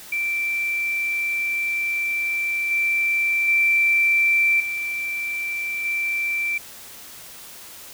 sine tone with level steps, 2343 Hz, D7, 5 cents flat, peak -21 / -18 / -15 / -24 / -21 dBFS, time 0.12-6.58 s, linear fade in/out 5 ms, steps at 2.71 / 3.48 / 4.6 / 5.85 s, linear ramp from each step 2 ms, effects white hiss -41 dBFS RMS until 7.93 s

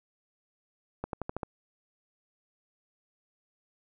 accelerating click train, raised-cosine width 1 ms, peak -19 dBFS, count 6, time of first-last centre 1.04-1.432 s, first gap 92 ms, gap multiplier 0.92, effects none

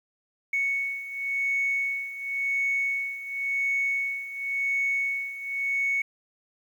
sine beating tone pair, 2217 / 2217.93 Hz, C#7 / C#7, 0 / 0 cents, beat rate 0.93 Hz, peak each -30 / -26 dBFS, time 0.53-6.02 s, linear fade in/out 5 ms, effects tanh soft clip ceiling -18 dBFS + 9-bit

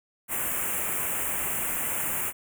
white band-stop noise, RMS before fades -29 dBFS, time 0.28-2.33 s, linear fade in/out 50 ms, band 2800 to 7400 Hz, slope 48 dB/octave, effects none

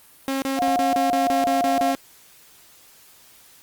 sawtooth tone bursts, 270 Hz, C#4, 45 cents flat, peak -18 dBFS, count 10, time 0.28-1.95 s, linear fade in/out 0 ms, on 140 ms, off 30 ms
sine tone with pitch glide, 715 to 703.9 Hz, F5 to F5, +41 to +13 cents, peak -19 dBFS, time 0.56-1.95 s, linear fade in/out 50 ms, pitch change -28 cents, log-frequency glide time 0.9-1.44 s
effects white hiss -51 dBFS RMS until 3.62 s + Opus 32 kbps

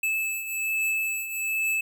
square beating tone pair, 2615 / 2616.2 Hz, E7 / E7, -15 / -14 cents, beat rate 1.2 Hz, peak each -33 / -27 dBFS, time 0.03-1.81 s, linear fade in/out 5 ms, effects none

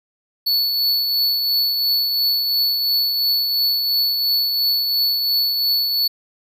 square tone with tremolo, 4435 Hz, C#8, in tune, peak -15 dBFS, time 0.46-6.08 s, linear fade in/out 10 ms, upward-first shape triangle, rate 2.9 Hz, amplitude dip 40%, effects none

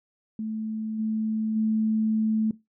sine tone with level steps, 218.6 Hz, A3, 11 cents flat, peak -28 / -24 / -21 dBFS, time 0.39-2.51 s, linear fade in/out 2 ms, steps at 0.98 / 1.55 s, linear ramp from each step 20 ms, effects noise-tail reverb RT60 0.2 s tail -18 dB re dry

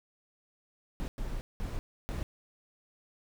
brown noise bursts at uneven times, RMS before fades -35 dBFS, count 4, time 1-1.08 / 1.18-1.41 / 1.6-1.79 / 2.09-2.23 s, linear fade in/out 0 ms, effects none

